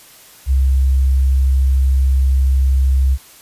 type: tone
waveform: sine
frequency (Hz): 66.5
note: C2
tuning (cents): +29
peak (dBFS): -10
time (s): 0.46-3.18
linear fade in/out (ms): 50
effects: white hiss -43 dBFS RMS until 3.41 s + resampled to 32000 Hz